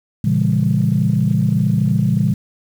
sine chord, A# diminished seventh, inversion none, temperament just, 116.54 / 139.85 / 167.82 / 201.4 Hz, A#2 / C#3 / E3 / G3, 0 / +16 / +31 / +47 cents, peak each -18 dBFS, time 0.24-2.34 s, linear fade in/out 5 ms, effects tanh soft clip ceiling -4 dBFS + 7-bit

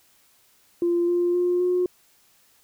sine tone with pitch steps, 345.5 / 350.3 / 355.2 / 360.2 Hz, F4 / F4 / F4 / F#4, -19 / +5 / +29 / -46 cents, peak -18 dBFS, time 0.82-1.86 s, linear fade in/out 2 ms, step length 260 ms, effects tanh soft clip ceiling -14 dBFS + white hiss -60 dBFS RMS until 2.63 s

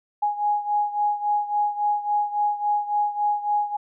sine beating tone pair, 829 / 832.6 Hz, G#5 / G#5, -3 / +4 cents, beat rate 3.6 Hz, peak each -22 / -26 dBFS, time 0.22-3.77 s, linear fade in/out 10 ms, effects none

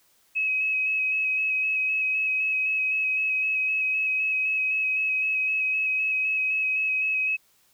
sine tone with vibrato, 2555 Hz, D#7, 45 cents sharp, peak -22 dBFS, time 0.35-7.37 s, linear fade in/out 20 ms, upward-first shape square, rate 3.9 Hz, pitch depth 14 cents each way, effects white hiss -63 dBFS RMS until 7.73 s

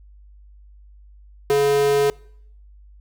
square tone with high-pass filter, 141.5 Hz, C#3, 36 cents sharp, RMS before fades -17 dBFS, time 1.5-2.1 s, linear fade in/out 0 ms, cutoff 360 Hz, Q 7.1, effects noise-tail reverb RT60 0.7 s tail -25 dB re dry + added 50 Hz sine -44 dBFS peak until 3 s

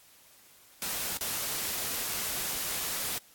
white noise with dropouts, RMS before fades -33 dBFS, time 0.82-3.18 s, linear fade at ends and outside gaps 1 ms, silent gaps 1.173-1.209 s, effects white hiss -58 dBFS RMS until 3.34 s + AAC 64 kbps

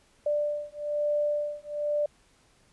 sine beating tone pair, 590 / 591.1 Hz, D5 / D5, +8 / +11 cents, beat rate 1.1 Hz, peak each -29 dBFS, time 0.26-2.06 s, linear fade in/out 5 ms, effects pink hiss -63 dBFS RMS until 2.72 s + resampled to 24000 Hz

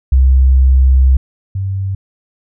sine tone pair in turn, 65.41 / 96.63 Hz, C2 / G2, 0 / -24 cents, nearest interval perfect fifth, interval 676 cents, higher second, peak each -5 / -15 dBFS, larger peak first, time 0.12-1.17 / 1.55-1.95 s, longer first, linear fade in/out 5 ms, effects none

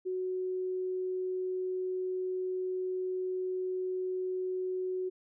sine tone, 370 Hz, F#4, in tune, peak -31 dBFS, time 0.05-5.1 s, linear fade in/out 20 ms, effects none

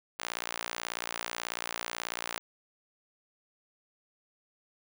sawtooth tone with high-pass filter, 58.27 Hz, A#1, in tune, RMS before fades -38 dBFS, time 0.19-2.39 s, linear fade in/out 0 ms, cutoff 1000 Hz, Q 0.6, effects none

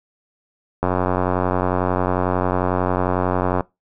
click train, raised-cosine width 1 ms, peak -5 dBFS, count 254, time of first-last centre 0.83-3.607 s, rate 91.1 Hz, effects noise-tail reverb RT60 0.2 s tail -22 dB re dry

